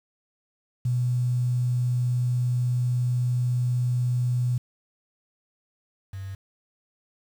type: tone pair in turn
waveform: sine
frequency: 123.47 / 97.12 Hz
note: B2 / G2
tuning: 0 / -16 cents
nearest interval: major third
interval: 416 cents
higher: first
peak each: -21 / -32 dBFS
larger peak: first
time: 0.85-4.58 / 6.13-6.35 s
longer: first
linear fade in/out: 5 ms
effects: 8-bit